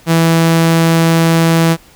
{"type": "tone", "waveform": "sawtooth", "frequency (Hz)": 164.81, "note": "E3", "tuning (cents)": 0, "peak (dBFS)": -4, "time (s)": [0.06, 1.77], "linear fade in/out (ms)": 50, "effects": ["pink hiss -44 dBFS RMS until 1.95 s"]}